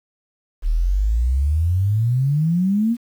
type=exponential sweep; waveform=sine; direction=up; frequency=36.71 to 242 Hz; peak=-15 dBFS; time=0.62-2.97 s; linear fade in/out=50 ms; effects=8-bit